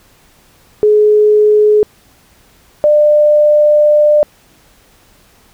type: tone pair in turn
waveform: sine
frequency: 422.5 / 597.5 Hz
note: G#4 / D5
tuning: +30 / +30 cents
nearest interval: tritone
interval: 600 cents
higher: second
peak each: -5 dBFS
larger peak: neither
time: 0.83-1.83 / 2.84-4.23 s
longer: second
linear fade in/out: 0 ms
effects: pink hiss -48 dBFS RMS until 5.53 s